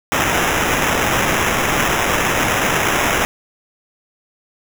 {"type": "noise with sample-and-hold", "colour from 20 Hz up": "white", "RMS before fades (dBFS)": -17, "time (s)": [0.12, 3.25], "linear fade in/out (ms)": 0, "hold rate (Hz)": 4410, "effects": []}